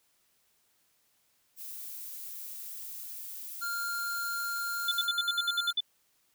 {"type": "noise", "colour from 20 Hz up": "violet", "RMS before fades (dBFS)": -42, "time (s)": [1.56, 5.09], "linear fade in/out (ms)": 50}
{"type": "tone", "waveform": "square", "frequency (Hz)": 1398, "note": "F6", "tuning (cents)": 1, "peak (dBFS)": -33, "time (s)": [3.61, 5.73], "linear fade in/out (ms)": 20}
{"type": "tone bursts", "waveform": "sine", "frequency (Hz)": 3499, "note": "A7", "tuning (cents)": -10, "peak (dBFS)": -25, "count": 10, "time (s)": [4.88, 5.806], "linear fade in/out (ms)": 5, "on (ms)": 35, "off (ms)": 64}
{"effects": ["white hiss -71 dBFS RMS until 6.34 s"]}